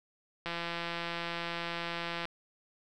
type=click train; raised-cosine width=0.3 ms; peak=-20 dBFS; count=306; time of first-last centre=0.46-2.254 s; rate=170 Hz; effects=none